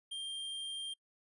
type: tone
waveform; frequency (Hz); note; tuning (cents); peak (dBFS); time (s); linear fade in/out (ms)
square; 3186; G7; +27; -39; 0.11-0.94; 10
effects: noise-tail reverb RT60 0.1 s tail -25 dB re dry + resampled to 24000 Hz